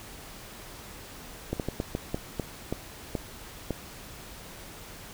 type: slowing click train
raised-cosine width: 2 ms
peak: -15 dBFS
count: 10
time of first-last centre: 1.53-3.707 s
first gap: 68 ms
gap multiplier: 1.3
effects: pink hiss -45 dBFS RMS until 5.13 s